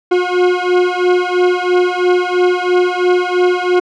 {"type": "beating tone pair", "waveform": "40% pulse", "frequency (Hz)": [358.7, 361.7], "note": ["F4", "F#4"], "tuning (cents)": [46, -39], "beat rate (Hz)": 3, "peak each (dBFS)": -13, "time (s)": [0.11, 3.8], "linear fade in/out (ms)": 10, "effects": ["low-pass 3000 Hz 12 dB/octave"]}